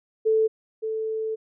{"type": "tone pair in turn", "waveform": "sine", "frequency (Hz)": [440, 440], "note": ["A4", "A4"], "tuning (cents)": [0, 0], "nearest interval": "unison", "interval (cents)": 0, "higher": "neither", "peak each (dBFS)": [-17, -25], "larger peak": "first", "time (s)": [[0.25, 0.48], [0.82, 1.36]], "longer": "second", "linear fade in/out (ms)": 20, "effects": []}